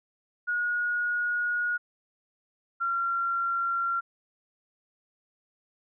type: tone pair in turn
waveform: sine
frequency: 1446 / 1373.8 Hz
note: F#6 / F6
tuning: -40 / -29 cents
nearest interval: minor second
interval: 89 cents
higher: first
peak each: -25 dBFS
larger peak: neither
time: 0.47-1.78 / 2.8-4.01 s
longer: first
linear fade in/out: 20 ms
effects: none